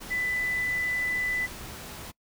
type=tone in noise; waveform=sine; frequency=1994 Hz; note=B6; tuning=16 cents sharp; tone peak=-26 dBFS; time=0.1-1.47 s; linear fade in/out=20 ms; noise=pink; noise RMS=-41 dBFS; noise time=0-2.12 s; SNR=+12 dB; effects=noise-tail reverb RT60 0.1 s tail -23 dB re dry